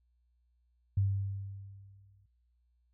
sine tone with exponential decay, 98.4 Hz, G2, 7 cents sharp, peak -24 dBFS, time 0.97-2.26 s, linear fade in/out 5 ms, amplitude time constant 280 ms, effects noise-tail reverb RT60 0.6 s tail -24 dB re dry + added 60 Hz sine -69 dBFS peak until 2.93 s

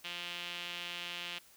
sawtooth tone with band-pass filter, 174.61 Hz, F3, in tune, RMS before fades -42 dBFS, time 0.04-1.39 s, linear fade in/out 10 ms, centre 3000 Hz, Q 3.2, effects white hiss -61 dBFS RMS until 1.56 s

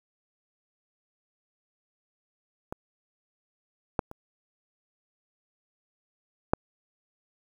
clicks, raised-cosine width 1 ms, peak -20 / -10 / -27 / -6 dBFS, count 4, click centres 2.725 / 3.992 / 4.114 / 6.535 s, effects 8-bit

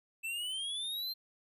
square exponential sweep, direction up, 2637 to 4186 Hz, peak -36 dBFS, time 0.23-1.14 s, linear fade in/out 20 ms, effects resampled to 32000 Hz

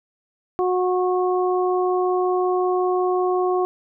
harmonic tone, 365.1 Hz, F#4, 23 cents flat, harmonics 1 / 2 / 3, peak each -19 / -24 / -27 dBFS, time 0.59-3.65 s, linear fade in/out 0 ms, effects none

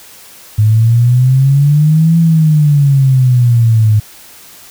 sine exponential two-way sweep, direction up then down, 105.4 to 167.5 to 105.4 Hz, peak -5 dBFS, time 0.58-4 s, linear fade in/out 10 ms, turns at 2.18 s, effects white hiss -37 dBFS RMS until 4.7 s

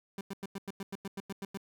30% pulse tone bursts, 196 Hz, G3, in tune, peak -34 dBFS, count 12, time 0.18-1.574 s, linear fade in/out 2 ms, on 30 ms, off 94 ms, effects none

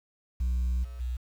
sine tone with level steps, 61.74 Hz, B1, in tune, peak -22 / -37 / -28 dBFS, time 0.4-1.17 s, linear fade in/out 10 ms, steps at 0.83 / 0.99 s, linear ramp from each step 20 ms, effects tanh soft clip ceiling -24 dBFS + 9-bit

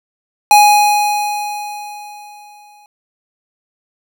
square tone with exponential decay, 831 Hz, G#5, 1 cent sharp, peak -4 dBFS, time 0.51-2.86 s, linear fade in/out 1 ms, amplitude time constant 510 ms, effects none

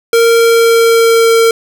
square tone with pitch glide, 462.2 to 456.4 Hz, A#4 to A#4, -15 to -37 cents, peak -6 dBFS, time 0.13-1.51 s, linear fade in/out 2 ms, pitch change -22 cents, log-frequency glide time 0.33-1.35 s, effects none

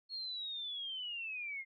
sine linear sweep, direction down, 4317 to 2093 Hz, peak -39 dBFS, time 0.09-1.65 s, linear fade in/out 50 ms, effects none

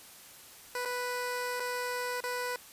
15% pulse tone with dropouts, 493.9 Hz, B4, in tune, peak -26 dBFS, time 0.75-2.56 s, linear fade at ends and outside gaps 2 ms, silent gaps 0.851-0.856 / 1.598-1.602 / 2.205-2.238 s, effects white hiss -52 dBFS RMS until 2.72 s + resampled to 32000 Hz

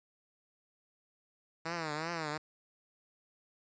5% pulse tone with vibrato, 160 Hz, D#3, 49 cents sharp, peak -24 dBFS, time 1.65-2.38 s, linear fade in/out 10 ms, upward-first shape triangle, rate 2.7 Hz, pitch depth 150 cents each way, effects resampled to 16000 Hz + 11-bit

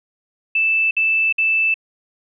sine tone bursts, 2640 Hz, E7, 2 cents sharp, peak -14 dBFS, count 3, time 0.55-1.742 s, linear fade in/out 5 ms, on 360 ms, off 56 ms, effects none

